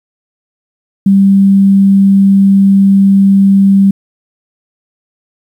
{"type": "tone", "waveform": "sine", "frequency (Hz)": 196, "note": "G3", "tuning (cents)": 0, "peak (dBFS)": -3, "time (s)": [1.06, 3.91], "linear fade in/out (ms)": 5, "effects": ["7-bit"]}